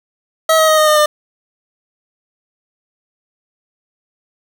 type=tone with pitch steps; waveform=25% pulse; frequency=642 / 633.5 / 625.2 / 616.9 / 608.8 / 600.7 Hz; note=E5 / D#5 / D#5 / D#5 / D#5 / D5; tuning=-46 / +31 / +8 / -15 / -38 / +39 cents; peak=-5 dBFS; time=0.49-1.06 s; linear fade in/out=5 ms; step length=95 ms; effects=7-bit